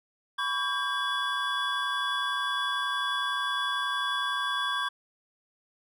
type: tone cluster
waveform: triangle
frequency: 999 / 1130 / 1598 / 3392 Hz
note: B5 / C#6 / G6 / G#7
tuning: +20 / +33 / +33 / +36 cents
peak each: -34 / -30 / -30 / -31 dBFS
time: 0.38-4.89 s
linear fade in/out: 10 ms
effects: none